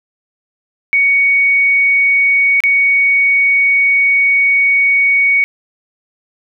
sine tone with dropouts, 2235 Hz, C#7, 14 cents sharp, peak -8 dBFS, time 0.93-5.44 s, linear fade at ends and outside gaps 0 ms, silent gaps 2.604-2.637 s, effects none

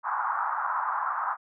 pink band-pass noise, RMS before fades -29 dBFS, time 0.03-1.37 s, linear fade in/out 50 ms, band 860 to 1400 Hz, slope 48 dB/octave, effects none

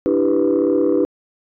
sine chord, E minor seventh, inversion third, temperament equal, 293.7 / 329.6 / 392 / 493.9 Hz, D4 / E4 / G4 / B4, 0 / 0 / 0 / 0 cents, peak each -18 dBFS, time 0.06-1.05 s, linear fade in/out 0 ms, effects tanh soft clip ceiling -8 dBFS

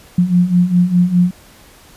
sine beating tone pair, 174.61 / 179.51 Hz, F3 / F3, 0 / +48 cents, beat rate 4.9 Hz, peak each -15 / -11 dBFS, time 0.18-1.31 s, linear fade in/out 5 ms, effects pink hiss -44 dBFS RMS until 1.96 s + resampled to 32000 Hz

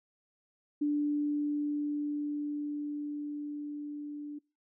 sine tone with level ramp, 293.7 Hz, D4, in tune, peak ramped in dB -26 to -38 dBFS, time 0.81-4.39 s, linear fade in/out 10 ms, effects noise-tail reverb RT60 0.3 s tail -25 dB re dry

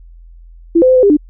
sine tone with pitch steps, 335.6 / 512 / 515 / 508 / 402.9 / 298 Hz, E4 / C5 / C5 / B4 / G4 / D4, +31 / -38 / -28 / +49 / +48 / +25 cents, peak -5 dBFS, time 0.75-1.17 s, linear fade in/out 10 ms, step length 70 ms, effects added 42 Hz sine -35 dBFS peak until 1.29 s

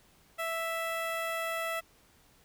15% pulse tone with notch filter, 659.3 Hz, E5, in tune, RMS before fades -34 dBFS, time 0.38-1.81 s, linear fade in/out 20 ms, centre 6200 Hz, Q 1.8, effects pink hiss -63 dBFS RMS until 2.44 s

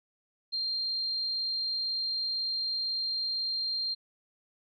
sine tone, 4186 Hz, C8, in tune, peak -29 dBFS, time 0.52-3.95 s, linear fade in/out 20 ms, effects none

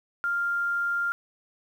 sine tone with quantisation, 1396.9 Hz, F6, in tune, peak -24 dBFS, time 0.24-1.12 s, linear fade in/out 0 ms, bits 9, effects none

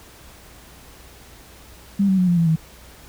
sine tone with pitch steps, 198.7 / 190.28 / 182.21 / 174.48 / 167.09 / 160 Hz, G3 / F#3 / F#3 / F3 / E3 / D#3, +24 / +49 / -26 / -1 / +24 / +49 cents, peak -14 dBFS, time 1.99-2.56 s, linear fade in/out 10 ms, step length 95 ms, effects added 60 Hz sine -49 dBFS peak until 3.08 s + pink hiss -46 dBFS RMS until 3.08 s

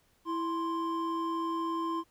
triangle tone pair together, 330.4 / 1048 Hz, E4 / C6, +4 / +2 cents, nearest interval octave + minor sixth, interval 1998 cents, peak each -31 / -31 dBFS, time 0.25-2.04 s, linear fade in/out 50 ms, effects pink hiss -69 dBFS RMS until 2.1 s

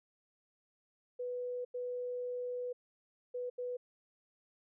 sine tone bursts at uneven times, 493.9 Hz, B4, in tune, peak -36 dBFS, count 4, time 1.19-1.65 / 1.74-2.73 / 3.34-3.5 / 3.58-3.77 s, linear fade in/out 10 ms, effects none

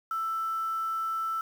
sine tone with quantisation, 1325 Hz, E6, 9 cents sharp, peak -28 dBFS, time 0.11-1.41 s, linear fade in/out 2 ms, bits 8, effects none

